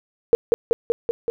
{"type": "tone with echo", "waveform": "sine", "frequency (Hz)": 466, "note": "A#4", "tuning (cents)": -1, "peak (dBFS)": -9, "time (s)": [0.33, 0.35], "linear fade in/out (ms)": 0, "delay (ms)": 190, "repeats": 5, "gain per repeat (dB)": -2, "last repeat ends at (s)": 1.3, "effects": []}